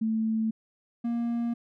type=tone pair in turn; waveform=sine / triangle; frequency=221.3 / 235.1 Hz; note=A3 / A#3; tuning=+10 / +15 cents; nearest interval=minor second; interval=105 cents; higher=second; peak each=-24 dBFS; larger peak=neither; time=0.01-0.51 / 1.04-1.54 s; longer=neither; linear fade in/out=10 ms; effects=none